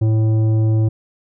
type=tone with tanh clipping; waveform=triangle; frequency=110 Hz; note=A2; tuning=in tune; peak=-14 dBFS; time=0.01-0.89 s; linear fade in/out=10 ms; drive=14 dB; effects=none